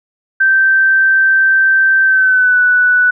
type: tone with pitch glide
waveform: sine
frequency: 1558 to 1483.4 Hz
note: G6 to F#6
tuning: -11 to +4 cents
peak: -7 dBFS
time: 0.4-3.11 s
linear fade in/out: 10 ms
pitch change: -85 cents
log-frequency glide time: 2.03-2.6 s
effects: none